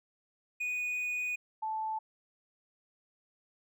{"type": "tone pair in turn", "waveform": ["triangle", "sine"], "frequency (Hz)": [2474, 874.7], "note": ["D#7", "A5"], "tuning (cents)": [-10, -10], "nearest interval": "octave + tritone", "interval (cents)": 1800, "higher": "first", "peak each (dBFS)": [-30, -32], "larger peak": "first", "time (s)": [[0.6, 1.36], [1.62, 1.99]], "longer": "first", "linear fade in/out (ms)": 10, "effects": []}